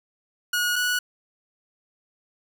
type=tone pair in turn; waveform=sawtooth; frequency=1450 / 1469.4 Hz; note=F#6 / F#6; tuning=-35 / -12 cents; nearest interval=unison; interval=23 cents; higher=second; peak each=-18 dBFS; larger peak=neither; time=0.53-0.76 / 0.76-0.99 s; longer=neither; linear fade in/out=5 ms; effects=none